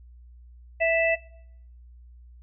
harmonic tone, 659.3 Hz, E5, in tune, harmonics 1 / 3 / 4, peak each -21 / -26 / -27 dBFS, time 0.8-1.16 s, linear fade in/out 20 ms, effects noise-tail reverb RT60 0.7 s tail -22 dB re dry + added 60 Hz sine -46 dBFS peak until 2.42 s

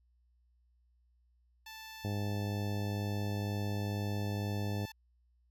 10% pulse tone, 880 Hz, A5, in tune, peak -38 dBFS, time 1.66-4.92 s, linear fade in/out 5 ms
harmonic tone, 102.1 Hz, G#2, 29 cents flat, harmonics 1 / 2 / 3 / 4 / 5 / 6 / 7 / 8, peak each -34 / -40 / -44 / -46 / -48 / -50 / -51 / -52 dBFS, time 2.04-4.86 s, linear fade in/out 10 ms
effects added 60 Hz sine -67 dBFS peak until 5.5 s

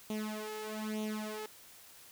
sawtooth tone with flanger, 214.9 Hz, A3, 41 cents flat, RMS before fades -39 dBFS, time 0.1-1.46 s, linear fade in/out 2 ms, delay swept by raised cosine 0.3 to 2.4 ms, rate 1.1 Hz, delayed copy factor +0.85, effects white hiss -56 dBFS RMS until 2.11 s

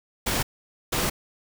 pink noise bursts at uneven times, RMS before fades -25 dBFS, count 2, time 0.26-0.43 / 0.92-1.1 s, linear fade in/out 10 ms, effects none

